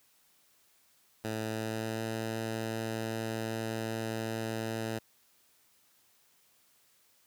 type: tone with pitch glide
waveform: 10% pulse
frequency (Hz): 110 to 112.18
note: A2 to A2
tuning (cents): 0 to +34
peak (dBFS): -25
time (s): 1.24-4.99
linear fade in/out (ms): 10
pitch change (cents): +34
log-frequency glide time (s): 1.41-2.06
effects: white hiss -67 dBFS RMS until 7.26 s + high-pass 60 Hz 12 dB/octave